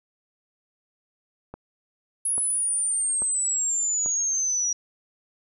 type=click train; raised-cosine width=1 ms; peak=-23 dBFS; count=4; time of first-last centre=1.54-4.061 s; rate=1.19 Hz
type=exponential sweep; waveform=sine; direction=down; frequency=10548 to 5750 Hz; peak=-22 dBFS; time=2.25-4.73 s; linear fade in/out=5 ms
effects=none